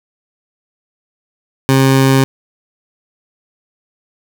20% pulse tone, 134.1 Hz, C3, 43 cents sharp, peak -3 dBFS, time 1.69-2.24 s, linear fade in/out 0 ms, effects none

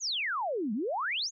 sine exponential two-way sweep, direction down then up, 7020 to 197.8 to 7020 Hz, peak -29 dBFS, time 0-1.31 s, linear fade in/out 50 ms, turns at 0.73 s, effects none

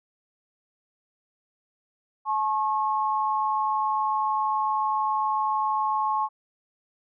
sine tone pair together, 860 / 1087.2 Hz, A5 / C#6, -40 / -34 cents, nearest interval major third, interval 406 cents, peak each -25 dBFS, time 2.25-6.29 s, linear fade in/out 50 ms, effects none

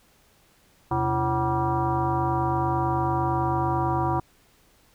sine tone with frequency modulation, 547 Hz, C#5, 23 cents flat, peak -21 dBFS, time 0.91-4.2 s, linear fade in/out 5 ms, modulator 209 Hz, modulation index 2.7, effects pink hiss -60 dBFS RMS until 4.94 s

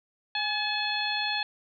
harmonic tone with a mistuned harmonic, 856 Hz, A5, 48 cents flat, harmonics 1 / 2 / 3 / 4 / 5, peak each -33 / -33 / -33 / -33 / -33 dBFS, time 0.35-1.43 s, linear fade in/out 2 ms, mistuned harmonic 1, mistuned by -53 cents, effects none

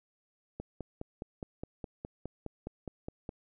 click train, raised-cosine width 2 ms, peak -25 dBFS, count 14, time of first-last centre 0.6-3.292 s, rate 4.83 Hz, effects none

